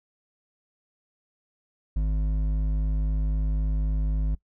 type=tone with hard clipping; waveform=sine; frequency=51.91 Hz; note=G#1; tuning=in tune; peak=-24 dBFS; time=1.96-4.35 s; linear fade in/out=5 ms; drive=8 dB; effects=noise-tail reverb RT60 0.1 s tail -21 dB re dry